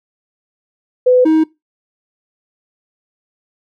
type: tone pair in turn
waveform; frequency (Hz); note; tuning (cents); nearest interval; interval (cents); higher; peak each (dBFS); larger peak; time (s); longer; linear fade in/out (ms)
sine / triangle; 502 / 316.2; B4 / D#4; +28 / +28; minor sixth; 800; first; -6; neither; 1.06-1.25 / 1.25-1.44; neither; 10
effects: noise-tail reverb RT60 0.2 s tail -21 dB re dry